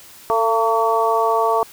harmonic tone with a mistuned harmonic, 226.8 Hz, A#3, 47 cents flat, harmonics 2 / 3 / 4 / 5, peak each -20 / -20 / -20 / -20 dBFS, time 0.3-1.63 s, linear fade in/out 0 ms, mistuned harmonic 2, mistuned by -24 cents, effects white hiss -43 dBFS RMS until 1.72 s

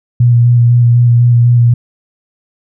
sine tone with vibrato, 120 Hz, B2, 49 cents flat, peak -4 dBFS, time 0.2-1.74 s, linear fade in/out 5 ms, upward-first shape square, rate 4 Hz, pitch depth 15 cents each way, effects none

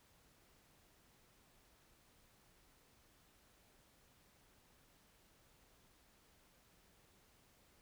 silence, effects pink hiss -70 dBFS RMS until 7.81 s

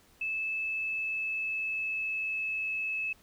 sine tone with pitch glide, 2618 to 2598 Hz, E7 to E7, -13 to -26 cents, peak -30 dBFS, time 0.21-3.13 s, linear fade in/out 5 ms, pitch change -13 cents, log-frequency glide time 0.54-2.65 s, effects pink hiss -62 dBFS RMS until 3.22 s

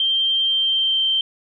sine tone with pitch glide, 3155 to 3130 Hz, G7 to G7, +10 to -3 cents, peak -16 dBFS, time 0-1.21 s, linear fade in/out 2 ms, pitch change -13 cents, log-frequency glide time 0.46-1.02 s, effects none

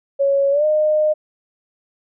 sine tone with pitch glide, 555 to 612.3 Hz, C#5 to D#5, +2 to -28 cents, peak -13 dBFS, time 0.19-1.14 s, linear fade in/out 20 ms, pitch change +170 cents, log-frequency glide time 0.51-0.65 s, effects none

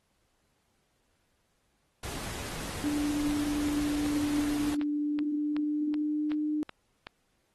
pink noise, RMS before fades -39 dBFS, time 2.03-4.75 s, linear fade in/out 5 ms
sine tone with pitch glide, 293.7 to 302.5 Hz, D4 to D#4, 0 to -49 cents, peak -27 dBFS, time 2.84-6.63 s, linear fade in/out 0 ms, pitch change +51 cents, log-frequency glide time 4.69-6.47 s
click train, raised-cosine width 0.3 ms, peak -24 dBFS, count 11, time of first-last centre 3.31-7.069 s, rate 2.66 Hz
effects pink hiss -74 dBFS RMS until 7.54 s + AAC 32 kbps

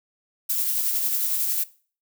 violet noise with tremolo, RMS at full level -23 dBFS, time 0.49-1.64 s, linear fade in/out 10 ms, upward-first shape sine, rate 11 Hz, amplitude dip 30%, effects noise-tail reverb RT60 0.4 s tail -19 dB re dry

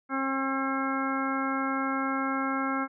harmonic tone, 268.8 Hz, C4, 47 cents sharp, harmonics 1 / 2 / 3 / 4 / 5 / 6 / 8, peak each -30 / -38 / -36 / -35 / -32 / -37 / -39 dBFS, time 0.09-2.88 s, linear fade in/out 50 ms, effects none

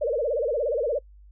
sine tone with vibrato, 523.3 Hz, C5, in tune, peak -22 dBFS, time 0.01-0.99 s, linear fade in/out 10 ms, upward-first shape sine, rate 17 Hz, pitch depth 260 cents each way, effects noise-tail reverb RT60 0.1 s tail -25 dB re dry + added 50 Hz sine -47 dBFS peak until 1.31 s

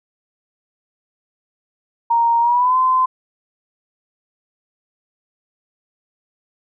sine tone with pitch glide, 932.3 to 1028.5 Hz, A#5 to C6, 0 to -30 cents, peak -12 dBFS, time 2.1-3.06 s, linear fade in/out 10 ms, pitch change +170 cents, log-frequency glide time 2.4-2.77 s, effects none

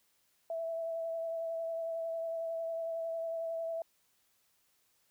sine tone with vibrato, 659.3 Hz, E5, in tune, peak -34 dBFS, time 0.5-3.82 s, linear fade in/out 2 ms, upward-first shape sine, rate 11 Hz, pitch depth 16 cents each way, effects white hiss -73 dBFS RMS until 5.1 s

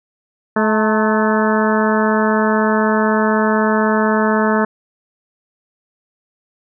harmonic tone with a mistuned harmonic, 216 Hz, A3, 32 cents flat, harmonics 1 / 2 / 3 / 4 / 5 / 6 / 7 / 8, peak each -16 / -19 / -21 / -22 / -23 / -24 / -24 / -25 dBFS, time 0.56-4.65 s, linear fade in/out 5 ms, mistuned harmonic 4, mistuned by +51 cents, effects none

